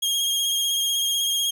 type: tone with vibrato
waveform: sawtooth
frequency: 3249 Hz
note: G#7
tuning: 39 cents flat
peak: -18 dBFS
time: 0.02-1.51 s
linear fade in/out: 10 ms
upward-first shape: triangle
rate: 16 Hz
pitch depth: 35 cents each way
effects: none